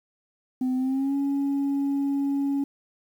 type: tone with pitch glide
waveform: sine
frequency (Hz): 255.8 to 279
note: C4 to C#4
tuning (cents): -39 to +11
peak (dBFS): -20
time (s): 0.61-2.64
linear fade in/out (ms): 5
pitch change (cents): +150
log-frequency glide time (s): 0.76-1.15
effects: tanh soft clip ceiling -21 dBFS + 9-bit

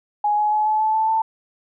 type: tone with pitch steps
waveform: sine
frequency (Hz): 834 / 842.7 / 851.5 / 860.4 / 869.4 / 878.5 / 887.7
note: G#5 / G#5 / G#5 / A5 / A5 / A5 / A5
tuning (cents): +7 / +25 / +43 / -39 / -21 / -3 / +15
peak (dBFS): -16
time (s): 0.24-1.22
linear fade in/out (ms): 5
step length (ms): 140
effects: none

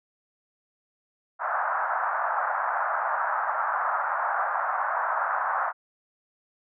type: band-pass noise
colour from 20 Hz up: white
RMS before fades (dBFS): -27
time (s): 1.39-5.73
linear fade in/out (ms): 50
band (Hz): 660 to 1500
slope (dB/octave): 48
effects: none

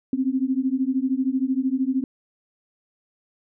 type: beating tone pair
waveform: sine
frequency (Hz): 256.2 / 269.2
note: C4 / C4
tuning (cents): -36 / +49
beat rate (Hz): 13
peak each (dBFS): -23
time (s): 0.13-2.04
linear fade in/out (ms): 2
effects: none

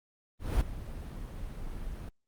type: noise with ADSR envelope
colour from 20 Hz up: brown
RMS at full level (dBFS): -24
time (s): 0.39-2.09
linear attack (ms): 220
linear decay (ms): 4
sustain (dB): -15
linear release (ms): 3
effects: Opus 32 kbps

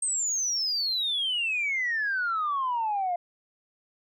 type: exponential sweep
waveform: sine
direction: down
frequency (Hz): 8480 to 690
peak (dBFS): -24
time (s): 0.02-3.16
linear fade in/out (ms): 5
effects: tanh soft clip ceiling -21 dBFS

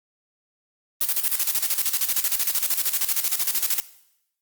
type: noise with tremolo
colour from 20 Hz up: blue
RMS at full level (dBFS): -21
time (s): 1.01-3.8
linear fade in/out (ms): 0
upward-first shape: square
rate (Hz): 13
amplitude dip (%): 70
effects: noise-tail reverb RT60 0.8 s tail -17 dB re dry + Opus 32 kbps

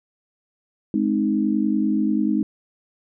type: chord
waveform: sine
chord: Ab major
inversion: none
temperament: equal with one note detuned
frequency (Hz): 210.6 / 261.6 / 311.1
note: Ab3 / C4 / Eb4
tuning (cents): +24 / 0 / 0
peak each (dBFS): -21 / -24 / -22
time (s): 0.94-2.43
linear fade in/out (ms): 2
effects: none

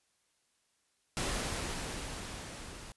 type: noise with level ramp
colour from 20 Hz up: pink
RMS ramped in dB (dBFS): -33 to -48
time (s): 1.17-2.92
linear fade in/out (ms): 0
effects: white hiss -75 dBFS RMS until 2.96 s + resampled to 24000 Hz

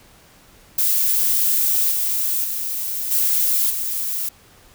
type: noise with level steps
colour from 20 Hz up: violet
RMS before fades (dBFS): -18 / -21 / -25 / -18 / -24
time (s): 0.78-4.29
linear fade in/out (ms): 5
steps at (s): 1.91 / 2.44 / 3.11 / 3.7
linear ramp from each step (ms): 5
effects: pink hiss -50 dBFS RMS until 4.74 s

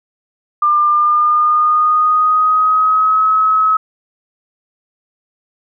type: tone with pitch glide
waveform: sine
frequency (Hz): 1197 to 1282.9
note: D6 to E6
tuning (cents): +33 to -47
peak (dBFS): -9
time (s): 0.62-3.77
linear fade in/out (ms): 5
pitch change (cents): +120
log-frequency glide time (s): 0.88-3.24
effects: none

